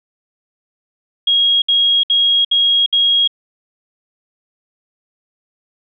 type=tone bursts; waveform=sine; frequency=3284 Hz; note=G#7; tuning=20 cents flat; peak=-10 dBFS; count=5; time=1.27-3.276 s; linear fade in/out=5 ms; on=350 ms; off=64 ms; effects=none